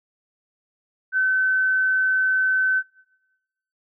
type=tone; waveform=sine; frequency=1525 Hz; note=G6; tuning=48 cents flat; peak=-17 dBFS; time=1.12-2.83 s; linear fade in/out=50 ms; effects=noise-tail reverb RT60 1.0 s tail -21 dB re dry